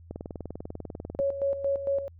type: click train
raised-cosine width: 2 ms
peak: -23 dBFS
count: 23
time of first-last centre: 0.11-1.199 s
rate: 20.2 Hz
type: tone with tremolo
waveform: sine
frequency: 554.4 Hz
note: C#5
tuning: in tune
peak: -23 dBFS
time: 1.19-2.08 s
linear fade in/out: 0 ms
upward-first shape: square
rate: 4.4 Hz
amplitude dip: 65%
effects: added 84 Hz sine -48 dBFS peak until 2.19 s